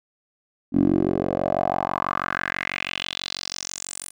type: tone with band-pass filter sweep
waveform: 10% pulse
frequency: 46.09 Hz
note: F#1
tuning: 6 cents flat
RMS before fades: -25 dBFS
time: 0.72-4.12 s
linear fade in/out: 50 ms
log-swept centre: 260 to 10000 Hz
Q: 4
effects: none